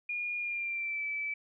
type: tone with pitch glide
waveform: sine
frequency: 2430 to 2310 Hz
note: D#7 to D7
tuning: -42 to -29 cents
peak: -32 dBFS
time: 0.09-1.34 s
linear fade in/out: 5 ms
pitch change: -87 cents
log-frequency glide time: 0.38-1.04 s
effects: none